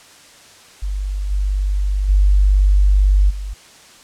sine tone with level steps, 49 Hz, G1, in tune, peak -19 / -15 / -9 / -23 dBFS, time 0.82-3.54 s, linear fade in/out 10 ms, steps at 1.3 / 2.08 / 3.29 s, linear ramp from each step 20 ms, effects white hiss -44 dBFS RMS until 4.03 s + low-pass 8000 Hz 12 dB/octave

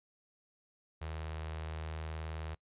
sawtooth tone with notch filter, 79.2 Hz, D#2, 31 cents sharp, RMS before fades -41 dBFS, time 1.01-2.55 s, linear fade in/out 10 ms, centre 240 Hz, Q 0.84, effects noise-tail reverb RT60 0.1 s tail -24 dB re dry + resampled to 8000 Hz

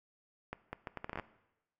accelerating click train, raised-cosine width 0.5 ms, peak -24 dBFS, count 11, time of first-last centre 0.53-1.197 s, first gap 200 ms, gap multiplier 0.71, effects noise-tail reverb RT60 0.9 s tail -17 dB re dry

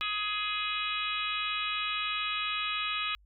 harmonic tone with a mistuned harmonic, 418.6 Hz, G#4, 14 cents sharp, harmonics 3 / 4 / 5 / 6 / 7 / 8 / 9, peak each -35 / -43 / -42 / -34 / -39 / -38 / -40 dBFS, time 0.01-3.15 s, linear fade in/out 0 ms, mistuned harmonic 9, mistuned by +35 cents, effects added 50 Hz sine -58 dBFS peak until 3.25 s

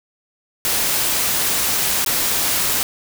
white noise with dropouts, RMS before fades -19 dBFS, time 0.65-2.83 s, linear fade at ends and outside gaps 0 ms, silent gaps 2.047-2.062 s, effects none

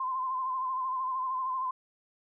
sine tone with vibrato, 1036 Hz, C6, 17 cents flat, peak -29 dBFS, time 0-1.71 s, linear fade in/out 5 ms, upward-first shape sine, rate 13 Hz, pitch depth 47 cents each way, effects none

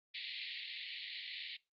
white band-pass noise, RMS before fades -45 dBFS, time 0.14-1.57 s, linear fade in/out 10 ms, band 1900 to 4400 Hz, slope 96 dB/octave, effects noise-tail reverb RT60 0.2 s tail -20 dB re dry + Opus 48 kbps

